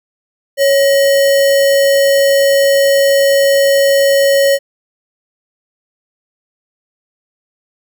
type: tone with sample-and-hold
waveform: sine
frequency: 554.4 Hz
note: C#5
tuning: in tune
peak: -7 dBFS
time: 0.57-4.59 s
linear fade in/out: 50 ms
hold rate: 2450 Hz
effects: none